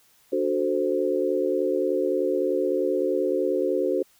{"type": "chord", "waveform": "sine", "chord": "D dominant seventh", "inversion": "none", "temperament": "equal", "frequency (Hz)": [293.7, 370, 440, 523.3], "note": ["D4", "F#4", "A4", "C5"], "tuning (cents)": [0, 0, 0, 0], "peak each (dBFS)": [-29, -25, -28, -26], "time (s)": [0.32, 4.03], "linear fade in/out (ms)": 10, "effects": ["white hiss -60 dBFS RMS until 4.19 s"]}